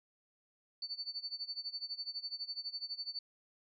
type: tone with tremolo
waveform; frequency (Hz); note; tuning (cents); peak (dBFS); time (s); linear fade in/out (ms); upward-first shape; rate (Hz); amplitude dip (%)
sine; 4500; C#8; +25; -36; 0.82-3.19; 2; sine; 12; 90
effects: none